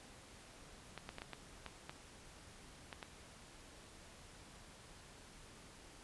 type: clicks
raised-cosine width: 0.3 ms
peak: -29 dBFS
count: 9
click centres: 0.977 / 1.091 / 1.184 / 1.219 / 1.333 / 1.663 / 1.895 / 2.928 / 3.028 s
effects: pink hiss -58 dBFS RMS until 6.03 s + resampled to 24000 Hz